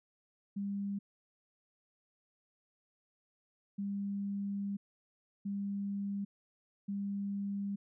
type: tone bursts at uneven times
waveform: sine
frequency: 200 Hz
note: G3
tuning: 35 cents sharp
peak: -34 dBFS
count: 4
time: 0.56-0.99 / 3.78-4.77 / 5.45-6.25 / 6.88-7.76 s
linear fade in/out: 10 ms
effects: none